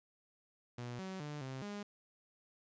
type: tone with pitch steps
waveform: sawtooth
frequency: 121.4 / 189.2 / 148.3 / 131.9 / 204.9 Hz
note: B2 / F#3 / D3 / C3 / G#3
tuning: -29 / +39 / +17 / +14 / -23 cents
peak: -38 dBFS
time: 0.78-1.83 s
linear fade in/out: 5 ms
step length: 210 ms
effects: resampled to 16000 Hz + 13-bit